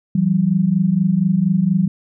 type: tone pair together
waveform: sine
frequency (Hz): 166.8 / 191.03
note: E3 / G3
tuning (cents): +21 / -44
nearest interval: major second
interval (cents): 235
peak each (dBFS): -17 / -15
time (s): 0.15-1.88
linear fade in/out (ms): 5
effects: none